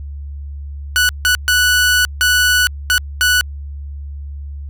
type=tone bursts at uneven times; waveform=sawtooth; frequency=1480 Hz; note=F#6; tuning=in tune; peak=-7 dBFS; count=6; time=0.96-1.09 / 1.25-1.35 / 1.48-2.05 / 2.21-2.67 / 2.9-2.98 / 3.21-3.41 s; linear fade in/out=0 ms; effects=added 71 Hz sine -25 dBFS peak until 4.69 s